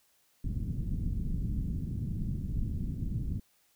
pink low-pass noise, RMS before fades -33 dBFS, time 0.44-3.4 s, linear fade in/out 5 ms, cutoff 220 Hz, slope 24 dB/octave, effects white hiss -69 dBFS RMS until 3.75 s

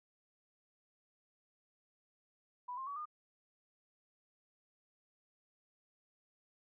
sine tone with pitch steps, 987.8 / 1058.7 / 1134.7 / 1216.1 Hz, B5 / C6 / C#6 / D#6, 0 / +20 / +40 / -40 cents, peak -40 dBFS, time 2.68-3.056 s, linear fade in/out 10 ms, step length 94 ms, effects none

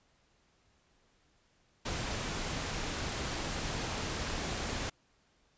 pink noise, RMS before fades -36 dBFS, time 1.85-4.9 s, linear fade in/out 10 ms, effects pink hiss -70 dBFS RMS until 5.57 s + resampled to 16000 Hz

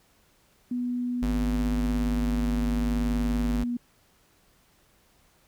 sine tone with pitch glide, 245.7 to 241.3 Hz, B3 to B3, -9 to -40 cents, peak -26 dBFS, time 0.71-3.77 s, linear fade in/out 5 ms, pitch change -31 cents, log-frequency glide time 1.67-2.56 s
square tone, 52.4 Hz, G#1, 16 cents sharp, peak -27 dBFS, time 1.22-3.64 s, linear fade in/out 10 ms
effects pink hiss -63 dBFS RMS until 5.47 s

